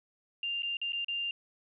sine tone with dropouts, 2794 Hz, F7, in tune, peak -31 dBFS, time 0.43-1.31 s, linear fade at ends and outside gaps 2 ms, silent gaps 0.622-0.631 / 0.77-0.815 / 0.922-0.931 / 1.046-1.083 s, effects none

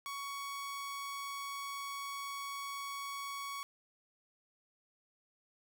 sawtooth tone, 1118 Hz, C#6, 14 cents sharp, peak -36 dBFS, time 0.06-3.63 s, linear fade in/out 0 ms, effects none

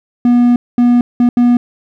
triangle tone bursts at uneven times, 242.3 Hz, B3, 33 cents flat, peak -4 dBFS, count 4, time 0.25-0.56 / 0.78-1.01 / 1.2-1.29 / 1.37-1.57 s, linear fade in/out 2 ms, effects none

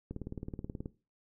click train, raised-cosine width 3 ms, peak -26 dBFS, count 15, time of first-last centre 0.11-0.859 s, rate 18.7 Hz, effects noise-tail reverb RT60 0.3 s tail -17 dB re dry

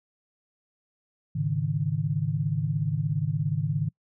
sine chord, Ab suspended fourth, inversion none, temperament equal with one note detuned, 105.4 / 138.59 / 155.56 Hz, Ab2 / Db3 / Eb3, +26 / 0 / 0 cents, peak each -31 / -28 / -27 dBFS, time 1.35-3.89 s, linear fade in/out 10 ms, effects noise-tail reverb RT60 0.1 s tail -26 dB re dry

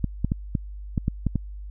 clicks, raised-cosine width 5 ms, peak -10 dBFS, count 8, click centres 0.043 / 0.246 / 0.319 / 0.552 / 0.978 / 1.081 / 1.267 / 1.357 s, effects added 50 Hz sine -34 dBFS peak until 1.7 s

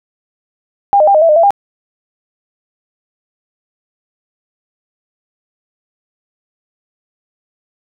sine tone with pitch steps, 803 / 612 / 796 / 617 / 662 / 607 / 670 / 804 Hz, G5 / D#5 / G5 / D#5 / E5 / D#5 / E5 / G5, +41 / -29 / +26 / -15 / +7 / -43 / +28 / +44 cents, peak -5 dBFS, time 0.93-1.506 s, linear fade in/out 0 ms, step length 72 ms, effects none

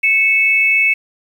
sine tone pair together, 2214 / 2608 Hz, C#7 / E7, -3 / -19 cents, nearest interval minor third, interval 284 cents, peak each -13 dBFS, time 0.03-0.94 s, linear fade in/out 10 ms, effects 7-bit

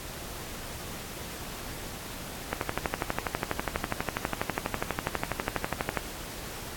click train, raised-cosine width 0.5 ms, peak -11 dBFS, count 43, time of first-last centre 2.53-5.973 s, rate 12.2 Hz, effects pink hiss -40 dBFS RMS until 6.76 s + AAC 64 kbps

